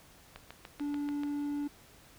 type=click train; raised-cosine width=0.3 ms; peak=-28 dBFS; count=7; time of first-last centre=0.36-1.235 s; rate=6.86 Hz
type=tone; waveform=triangle; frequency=289.6 Hz; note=D4; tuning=24 cents flat; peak=-30 dBFS; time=0.8-1.68 s; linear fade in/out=10 ms
effects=pink hiss -58 dBFS RMS until 2.18 s

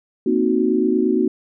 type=chord; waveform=sine; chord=C half-diminished seventh; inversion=third; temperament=equal; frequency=233.1 / 261.6 / 311.1 / 370 Hz; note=Bb3 / C4 / Eb4 / Gb4; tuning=0 / 0 / 0 / 0 cents; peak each=-21 / -21 / -21 / -19 dBFS; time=0.26-1.28 s; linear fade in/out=5 ms; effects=none

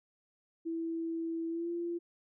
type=tone with pitch glide; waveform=sine; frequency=329.6 to 342.8 Hz; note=E4 to F4; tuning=0 to -32 cents; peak=-33 dBFS; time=0.65-1.99 s; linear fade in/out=20 ms; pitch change=+68 cents; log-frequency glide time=1.49-1.7 s; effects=none

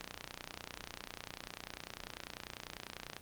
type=click train; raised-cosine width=0.2 ms; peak=-24 dBFS; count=96; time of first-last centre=0.01-3.166 s; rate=30.1 Hz; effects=pink hiss -56 dBFS RMS until 3.21 s + Opus 48 kbps

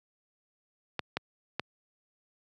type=clicks; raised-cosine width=0.3 ms; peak=-14 dBFS; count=3; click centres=0.993 / 1.17 / 1.596 s; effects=high-pass 100 Hz 12 dB/octave

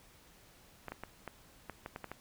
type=clicks; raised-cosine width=0.5 ms; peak=-26 dBFS; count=9; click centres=0.883 / 0.92 / 1.036 / 1.277 / 1.697 / 1.861 / 1.961 / 2.043 / 2.116 s; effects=pink hiss -61 dBFS RMS until 2.2 s

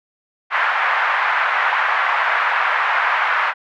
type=band-pass noise; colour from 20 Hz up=white; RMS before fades=-18 dBFS; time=0.5-3.54 s; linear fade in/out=50 ms; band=810 to 1900 Hz; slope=24 dB/octave; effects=none

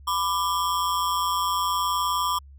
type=ring-modulated tone; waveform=square; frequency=1089 Hz; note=C#6; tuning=31 cents flat; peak=-20 dBFS; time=0.07-2.39 s; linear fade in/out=10 ms; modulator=89.7 Hz; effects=added 69 Hz sine -44 dBFS peak until 2.58 s

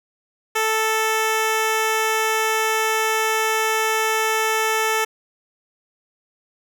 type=tone; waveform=10% pulse; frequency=440 Hz; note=A4; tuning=in tune; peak=-10 dBFS; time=0.55-5.05 s; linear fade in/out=10 ms; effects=none

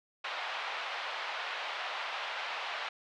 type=band-pass noise; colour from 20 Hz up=pink; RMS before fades=-38 dBFS; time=0.24-2.89 s; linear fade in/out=5 ms; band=700 to 3700 Hz; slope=24 dB/octave; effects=none

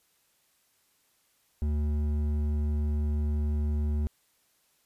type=tone with hard clipping; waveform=sine; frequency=74.5 Hz; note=D2; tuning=25 cents sharp; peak=-27 dBFS; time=1.62-4.07 s; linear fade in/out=0 ms; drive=8 dB; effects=white hiss -69 dBFS RMS until 4.85 s + resampled to 32000 Hz

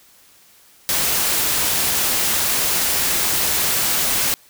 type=noise; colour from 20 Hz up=white; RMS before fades=-19 dBFS; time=0.89-4.34 s; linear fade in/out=0 ms; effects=white hiss -51 dBFS RMS until 4.49 s

